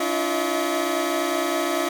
25% pulse tone cluster, 287 / 318 / 346.8 / 641 / 1144 Hz, D4 / D#4 / F4 / E5 / D6, -40 / +38 / -12 / -49 / -46 cents, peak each -25 / -29 / -22 / -23 / -30 dBFS, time 0-1.89 s, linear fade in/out 5 ms, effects none

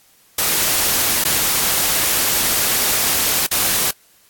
white noise with dropouts, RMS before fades -17 dBFS, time 0.38-3.91 s, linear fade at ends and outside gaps 5 ms, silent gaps 1.24-1.25 / 3.466-3.512 s, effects white hiss -53 dBFS RMS until 4.29 s + AAC 64 kbps

